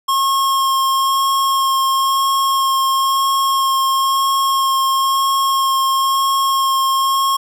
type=tone with vibrato; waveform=square; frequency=1079 Hz; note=C#6; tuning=47 cents flat; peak=-14 dBFS; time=0.08-7.37 s; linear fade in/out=10 ms; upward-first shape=sine; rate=1 Hz; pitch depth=10 cents each way; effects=none